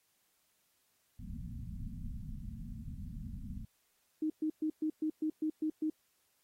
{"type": "low-pass noise", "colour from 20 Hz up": "pink", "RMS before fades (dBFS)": -43, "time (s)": [1.19, 3.65], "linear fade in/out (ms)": 0, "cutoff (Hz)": 250, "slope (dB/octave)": 96}
{"type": "tone bursts", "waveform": "sine", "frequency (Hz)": 311.1, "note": "D#4", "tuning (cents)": 0, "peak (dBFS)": -30, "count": 9, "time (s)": [4.22, 5.9], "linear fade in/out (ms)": 5, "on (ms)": 80, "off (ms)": 120}
{"effects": ["white hiss -75 dBFS RMS until 6.43 s", "AAC 48 kbps"]}